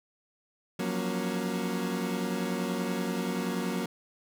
30% pulse chord, Gb major seventh, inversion third, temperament equal with one note detuned, 174.61 / 185 / 235.8 / 277.2 Hz, F3 / Gb3 / Bb3 / Db4, 0 / 0 / +20 / 0 cents, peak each -36 / -30 / -31 / -35 dBFS, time 0.79-3.86 s, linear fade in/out 5 ms, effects none

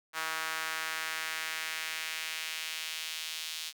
sawtooth tone with high-pass filter sweep, 160 Hz, D#3, 49 cents sharp, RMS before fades -37 dBFS, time 0.13-3.73 s, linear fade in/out 50 ms, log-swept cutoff 1300 to 3500 Hz, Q 1.5, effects 9-bit

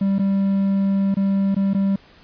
triangle tone with dropouts, 196 Hz, G3, in tune, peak -14 dBFS, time 0.01-1.96 s, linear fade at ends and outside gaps 5 ms, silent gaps 0.185-0.193 / 1.144-1.168 / 1.547-1.564 / 1.735-1.746 s, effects pink hiss -50 dBFS RMS until 2.23 s + resampled to 11025 Hz

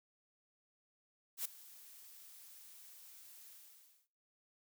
blue noise with ADSR envelope, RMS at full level -37 dBFS, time 1.37-4.08 s, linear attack 83 ms, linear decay 3 ms, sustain -20 dB, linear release 570 ms, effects noise-tail reverb RT60 0.6 s tail -24 dB re dry

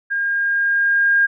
sine tone with level ramp, 1615 Hz, G#6, 49 cents flat, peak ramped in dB -18 to -11 dBFS, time 0.1-1.27 s, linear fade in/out 20 ms, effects none

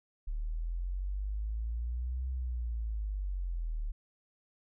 sine linear two-way sweep, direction up then down, 36.32 to 64.7 to 36.32 Hz, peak -32 dBFS, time 0.27-3.92 s, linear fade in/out 10 ms, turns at 2.29 s, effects none

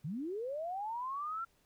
sine linear sweep, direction up, 130.81 to 1377 Hz, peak -36 dBFS, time 0.04-1.45 s, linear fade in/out 10 ms, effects pink hiss -72 dBFS RMS until 1.65 s

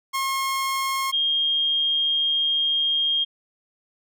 sawtooth / sine tone pair in turn, 1077 / 3227 Hz, C6 / G7, +50 / +50 cents, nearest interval octave + perfect fifth, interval 1900 cents, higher second, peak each -19 dBFS, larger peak neither, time 0.13-1.12 / 1.12-3.25 s, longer second, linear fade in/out 20 ms, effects none

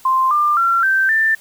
sine tone with pitch steps, 1046 / 1194.6 / 1364.4 / 1558.2 / 1779.6 Hz, C6 / D6 / F6 / G6 / A6, -1 / +29 / -41 / -11 / +19 cents, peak -12 dBFS, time 0.05-1.35 s, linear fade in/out 5 ms, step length 260 ms, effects white hiss -46 dBFS RMS until 1.4 s

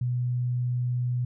sine tone, 123.47 Hz, B2, in tune, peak -24 dBFS, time 0.01-1.25 s, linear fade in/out 5 ms, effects none

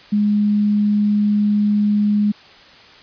sine tone, 207.7 Hz, G#3, in tune, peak -13 dBFS, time 0.12-2.32 s, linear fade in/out 10 ms, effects white hiss -44 dBFS RMS until 3.02 s + resampled to 11025 Hz

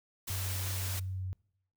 white noise, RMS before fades -39 dBFS, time 0.27-1 s, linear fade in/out 10 ms
sine tone with vibrato, 93.6 Hz, F#2, 20 cents sharp, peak -34 dBFS, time 0.3-1.33 s, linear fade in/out 0 ms, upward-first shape sine, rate 2.8 Hz, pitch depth 9 cents each way
effects noise-tail reverb RT60 0.7 s tail -24 dB re dry

